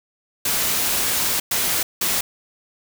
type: noise bursts at uneven times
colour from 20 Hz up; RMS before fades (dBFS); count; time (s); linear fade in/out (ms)
white; -21; 3; 0.45-1.4 / 1.51-1.83 / 2.01-2.21; 5
effects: none